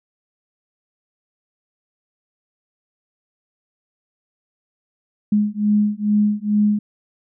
sine beating tone pair, 207.7 / 210 Hz, G#3 / G#3, 0 / +19 cents, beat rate 2.3 Hz, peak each -18 dBFS, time 5.32-6.79 s, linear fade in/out 5 ms, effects none

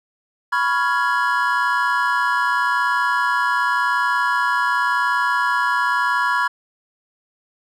triangle chord, C# dominant seventh, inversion third, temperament equal with one note detuned, 987.8 / 1108.7 / 1396.9 / 1671.8 Hz, B5 / C#6 / E#6 / G#6, 0 / 0 / 0 / +11 cents, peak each -19 / -22 / -21 / -20 dBFS, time 0.52-6.48 s, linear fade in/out 10 ms, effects none

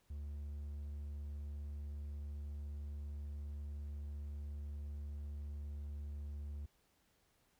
triangle tone, 72.7 Hz, D2, 17 cents flat, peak -40 dBFS, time 0.1-6.66 s, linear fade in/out 5 ms, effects pink hiss -75 dBFS RMS until 7.59 s

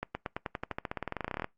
accelerating click train, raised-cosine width 0.5 ms, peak -18 dBFS, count 25, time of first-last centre 0.03-1.444 s, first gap 120 ms, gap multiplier 0.93, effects noise-tail reverb RT60 0.2 s tail -24 dB re dry + Opus 48 kbps

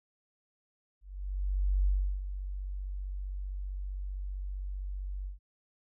sine tone with ADSR envelope, 47.69 Hz, G1, 47 cents flat, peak -23 dBFS, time 1.01-5.39 s, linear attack 850 ms, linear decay 350 ms, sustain -11 dB, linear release 130 ms, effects none

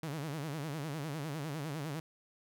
sawtooth tone with vibrato, 150 Hz, D3, 37 cents sharp, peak -33 dBFS, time 0.03-2 s, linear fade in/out 2 ms, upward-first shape sine, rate 9.9 Hz, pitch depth 160 cents each way, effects none

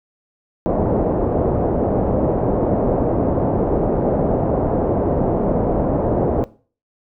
white low-pass noise, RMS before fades -18 dBFS, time 0.66-6.44 s, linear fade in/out 0 ms, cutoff 640 Hz, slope 24 dB/octave, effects noise-tail reverb RT60 0.4 s tail -19 dB re dry

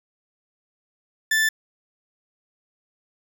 40% pulse tone, 1760 Hz, A6, in tune, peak -17 dBFS, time 1.31-1.49 s, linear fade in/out 5 ms, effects none

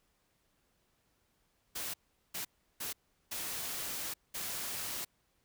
white noise bursts at uneven times, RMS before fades -39 dBFS, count 5, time 1.75-1.94 / 2.34-2.45 / 2.8-2.93 / 3.31-4.14 / 4.34-5.05 s, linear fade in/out 10 ms, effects pink hiss -75 dBFS RMS until 5.44 s

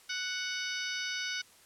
harmonic tone with a mistuned harmonic, 740 Hz, F#5, in tune, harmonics 2 / 3 / 4 / 5 / 6 / 7 / 8, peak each -38 / -40 / -41 / -42 / -43 / -43 / -44 dBFS, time 0.09-1.42 s, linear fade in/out 10 ms, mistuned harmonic 6, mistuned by +48 cents, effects white hiss -59 dBFS RMS until 1.65 s + low-pass 11000 Hz 12 dB/octave

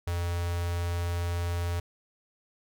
square tone with notch filter, 86.5 Hz, F2, 16 cents flat, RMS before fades -30 dBFS, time 0.07-1.8 s, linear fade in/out 5 ms, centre 240 Hz, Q 1.6, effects none

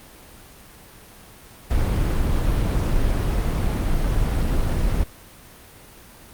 brown noise, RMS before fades -20 dBFS, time 1.7-5.04 s, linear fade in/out 10 ms, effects pink hiss -45 dBFS RMS until 6.33 s + Opus 32 kbps

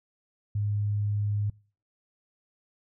sine tone, 103.4 Hz, G#2, 7 cents flat, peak -25 dBFS, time 0.55-1.5 s, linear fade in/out 5 ms, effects noise-tail reverb RT60 0.4 s tail -24 dB re dry

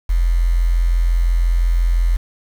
sine tone with quantisation, 42.9 Hz, F1, 30 cents flat, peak -12 dBFS, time 0.09-2.17 s, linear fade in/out 10 ms, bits 6, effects none

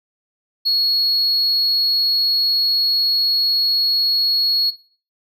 triangle tone, 4334 Hz, C#8, 40 cents flat, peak -12 dBFS, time 0.65-4.71 s, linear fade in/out 20 ms, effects noise-tail reverb RT60 0.4 s tail -18 dB re dry + tanh soft clip ceiling -9 dBFS

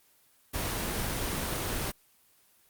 pink noise, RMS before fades -32 dBFS, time 0.53-1.92 s, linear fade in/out 20 ms, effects white hiss -64 dBFS RMS until 2.69 s + Opus 24 kbps

